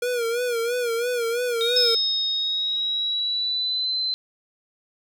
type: tone with vibrato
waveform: square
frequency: 476.6 Hz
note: A#4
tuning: 38 cents sharp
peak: -23 dBFS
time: 0.02-1.95 s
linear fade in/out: 5 ms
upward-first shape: sine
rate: 3 Hz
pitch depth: 74 cents each way
type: tone with pitch glide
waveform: sine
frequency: 3729 to 4067 Hz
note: A#7 to C8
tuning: 0 to -50 cents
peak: -22 dBFS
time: 1.61-4.14 s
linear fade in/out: 0 ms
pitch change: +150 cents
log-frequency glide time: 2.29-3.97 s
type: tone with exponential decay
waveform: sine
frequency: 5200 Hz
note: E8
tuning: 24 cents flat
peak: -16 dBFS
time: 1.76-3.14 s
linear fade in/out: 5 ms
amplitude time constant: 300 ms
effects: none